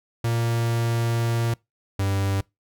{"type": "tone pair in turn", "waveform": "45% pulse", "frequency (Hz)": [116.5, 97.96], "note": ["A#2", "G2"], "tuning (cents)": [-1, -1], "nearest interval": "minor third", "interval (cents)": 300, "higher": "first", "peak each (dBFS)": -21, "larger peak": "neither", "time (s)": [[0.24, 1.54], [1.99, 2.41]], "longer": "first", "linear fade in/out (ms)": 5, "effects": ["noise-tail reverb RT60 0.2 s tail -24 dB re dry"]}